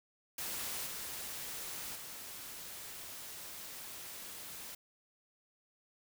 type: noise with level steps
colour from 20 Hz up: white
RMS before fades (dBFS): -40 / -43 / -47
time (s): 0.38-4.75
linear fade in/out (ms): 5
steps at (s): 0.86 / 1.95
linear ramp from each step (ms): 10
effects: none